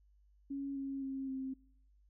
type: tone with pitch steps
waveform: sine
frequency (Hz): 277.2 / 272.9 / 268.7 / 264.5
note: C#4 / C#4 / C4 / C4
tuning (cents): 0 / -27 / +46 / +19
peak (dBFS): -37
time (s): 0.5-1.54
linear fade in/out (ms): 10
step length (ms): 260
effects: noise-tail reverb RT60 0.8 s tail -26 dB re dry + added 50 Hz sine -64 dBFS peak until 2.09 s